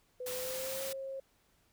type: tone with pitch glide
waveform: sine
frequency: 502 to 538 Hz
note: B4 to C5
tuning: +28 to +48 cents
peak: -38 dBFS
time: 0.2-1.2 s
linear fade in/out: 5 ms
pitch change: +120 cents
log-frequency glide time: 0.31-0.83 s
type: noise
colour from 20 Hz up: white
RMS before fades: -41 dBFS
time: 0.26-0.93 s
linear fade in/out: 5 ms
effects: pink hiss -71 dBFS RMS until 1.72 s